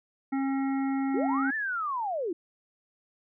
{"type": "harmonic tone", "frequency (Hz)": 271, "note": "C#4", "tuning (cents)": -39, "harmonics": [1, 3, 5, 7, 8], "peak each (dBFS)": [-26, -36, -42, -45, -47], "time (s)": [0.32, 1.51], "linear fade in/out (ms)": 10}
{"type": "linear two-way sweep", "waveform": "sine", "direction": "up then down", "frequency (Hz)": [311.1, 1794, 311.1], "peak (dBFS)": -28, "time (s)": [1.14, 2.33], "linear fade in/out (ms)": 5, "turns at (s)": 1.55}
{"effects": []}